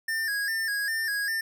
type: tone with vibrato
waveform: square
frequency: 1724 Hz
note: A6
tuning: 36 cents flat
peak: -27 dBFS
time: 0.08-1.41 s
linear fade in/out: 5 ms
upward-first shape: square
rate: 2.5 Hz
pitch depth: 75 cents each way
effects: none